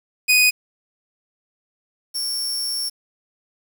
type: tone pair in turn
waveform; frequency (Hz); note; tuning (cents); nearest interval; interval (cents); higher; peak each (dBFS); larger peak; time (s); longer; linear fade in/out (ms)
sawtooth; 2489 / 5463; D#7 / F8; 0 / -39; octave + major second; 1361; second; -9 / -20; first; 0.28-0.51 / 2.14-2.9; second; 20
effects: 7-bit